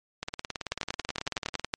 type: two click trains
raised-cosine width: 0.2 ms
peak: -11 / -15 dBFS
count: 12 / 26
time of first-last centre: 0.72-1.739 / 0.23-1.596 s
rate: 10.8 / 18.3 Hz
effects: MP3 48 kbps